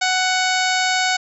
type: harmonic tone with a mistuned harmonic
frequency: 743 Hz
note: F#5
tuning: 7 cents sharp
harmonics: 1 / 2 / 3 / 4 / 5 / 6 / 7 / 8 / 9 / 10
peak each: -21 / -22 / -24 / -29 / -27 / -27 / -30 / -33 / -31 / -31 dBFS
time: 0.01-1.17 s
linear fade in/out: 10 ms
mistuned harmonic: 10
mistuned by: -19 cents
effects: none